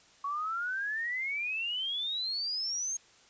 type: exponential sweep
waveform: sine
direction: up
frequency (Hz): 1108.7 to 6540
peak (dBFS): -31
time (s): 0.24-2.97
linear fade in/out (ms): 5
effects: white hiss -60 dBFS RMS until 3.29 s + resampled to 16000 Hz